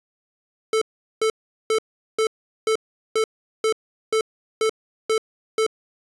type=tone bursts; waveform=square; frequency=440 Hz; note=A4; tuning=in tune; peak=-18 dBFS; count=11; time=0.73-5.665 s; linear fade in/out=2 ms; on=85 ms; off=400 ms; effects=resampled to 24000 Hz